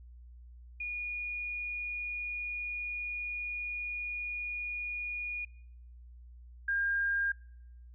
sine tone pair in turn, 2445 / 1608.4 Hz, D#7 / G6, -31 / +44 cents, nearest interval perfect fifth, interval 725 cents, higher first, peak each -34 / -28 dBFS, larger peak second, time 0.8-5.45 / 6.68-7.32 s, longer first, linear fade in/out 5 ms, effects noise-tail reverb RT60 0.8 s tail -24 dB re dry + added 60 Hz sine -49 dBFS peak until 7.94 s

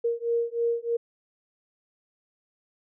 sine beating tone pair, 466.2 / 469.4 Hz, A#4 / A#4, 0 / +12 cents, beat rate 3.2 Hz, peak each -27 dBFS, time 0.04-0.97 s, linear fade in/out 10 ms, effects none

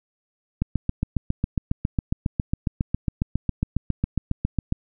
click train, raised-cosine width 5 ms, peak -9 dBFS, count 31, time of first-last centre 0.62-4.724 s, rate 7.31 Hz, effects none

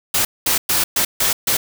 white noise bursts at uneven times, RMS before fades -17 dBFS, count 6, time 0.14-0.25 / 0.46-0.58 / 0.69-0.84 / 0.96-1.05 / 1.2-1.33 / 1.47-1.57 s, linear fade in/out 5 ms, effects none

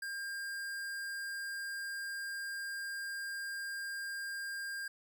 square tone, 1604 Hz, G6, 39 cents sharp, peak -39 dBFS, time 0.02-4.88 s, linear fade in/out 5 ms, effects none

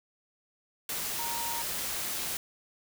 sine tone in noise, 932.3 Hz, A#5, in tune, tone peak -36 dBFS, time 1.19-1.62 s, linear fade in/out 2 ms, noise white, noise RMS -34 dBFS, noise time 0.89-2.37 s, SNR -5 dB, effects none

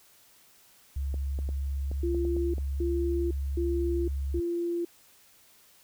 sine tone, 68.9 Hz, C#2, 10 cents flat, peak -28 dBFS, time 0.96-4.4 s, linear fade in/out 5 ms
clicks, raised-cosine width 2 ms, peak -27 dBFS, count 8, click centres 1.142 / 1.389 / 1.49 / 1.915 / 2.147 / 2.251 / 2.366 / 2.582 s
sine tone bursts, 343.7 Hz, F4, 28 cents flat, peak -27 dBFS, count 4, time 2.03-4.85 s, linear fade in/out 5 ms, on 510 ms, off 260 ms
effects white hiss -59 dBFS RMS until 5.83 s

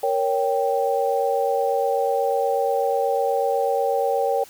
sine chord, G diminished, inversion first, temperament equal, 466.2 / 554.4 / 784 Hz, Bb4 / Db5 / G5, 0 / 0 / 0 cents, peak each -23 dBFS, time 0.03-4.44 s, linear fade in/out 5 ms, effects white hiss -47 dBFS RMS until 4.49 s

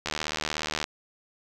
click train, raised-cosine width 0.2 ms, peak -11 dBFS, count 61, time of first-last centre 0.06-0.841 s, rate 76.8 Hz, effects none

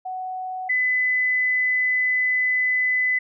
sine tone pair in turn, 744 / 2008 Hz, F#5 / B6, +9 / +28 cents, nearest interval octave + perfect fourth, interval 1719 cents, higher second, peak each -27 / -18 dBFS, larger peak second, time 0.05-0.69 / 0.69-3.19 s, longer second, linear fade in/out 10 ms, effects none

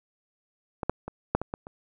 clicks, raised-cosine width 1 ms, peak -16 / -9 / -21 / -7 / -17 / -17 / -27 dBFS, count 7, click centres 0.832 / 0.896 / 1.08 / 1.35 / 1.416 / 1.539 / 1.669 s, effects none

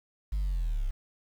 sine linear sweep, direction down, 52.2 to 31.12 Hz, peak -24 dBFS, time 0.32-0.91 s, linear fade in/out 10 ms, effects tanh soft clip ceiling -26 dBFS + 9-bit

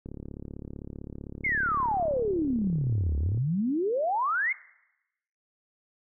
click train, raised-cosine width 3 ms, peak -26 dBFS, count 119, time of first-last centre 0.06-3.375 s, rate 35.6 Hz
sine exponential two-way sweep, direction down then up, 2217 to 69.3 to 2217 Hz, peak -24 dBFS, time 1.44-4.53 s, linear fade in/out 10 ms, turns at 3.17 s
effects noise-tail reverb RT60 0.9 s tail -20 dB re dry

